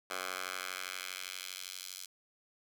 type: tone with high-pass filter sweep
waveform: 10% pulse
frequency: 92.5 Hz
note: F#2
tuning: in tune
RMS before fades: -42 dBFS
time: 0.1-2.06 s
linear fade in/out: 5 ms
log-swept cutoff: 920 to 4800 Hz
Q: 1
effects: none